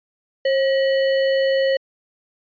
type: tone with sample-and-hold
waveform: sine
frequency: 538 Hz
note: C5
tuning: 48 cents sharp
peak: -15 dBFS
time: 0.45-1.77 s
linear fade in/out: 5 ms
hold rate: 2450 Hz
effects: resampled to 11025 Hz